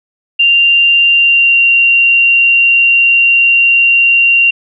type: tone with pitch glide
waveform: sine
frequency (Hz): 2782 to 2763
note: F7 to F7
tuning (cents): -7 to -19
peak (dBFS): -5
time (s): 0.39-4.51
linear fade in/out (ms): 10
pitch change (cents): -12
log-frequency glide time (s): 1.1-1.58
effects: none